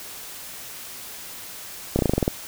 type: slowing click train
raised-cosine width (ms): 2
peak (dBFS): -6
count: 9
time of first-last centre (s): 1.96-2.279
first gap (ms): 30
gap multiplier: 1.08
effects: white hiss -38 dBFS RMS until 2.47 s